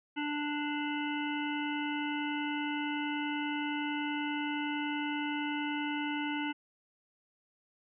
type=harmonic tone; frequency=294.9 Hz; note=D4; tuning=7 cents sharp; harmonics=1 / 3 / 5 / 7 / 9 / 10; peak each=-34 / -39 / -41 / -42 / -44 / -44 dBFS; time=0.16-6.53 s; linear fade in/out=20 ms; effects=none